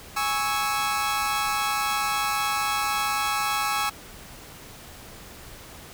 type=chord; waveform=sawtooth; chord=C# minor; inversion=second; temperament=equal with one note detuned; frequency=830.6 / 1108.7 / 1309.4 Hz; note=G#5 / C#6 / E6; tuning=0 / 0 / -12 cents; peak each=-24 / -25 / -24 dBFS; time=0.16-3.9 s; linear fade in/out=10 ms; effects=pink hiss -44 dBFS RMS until 5.93 s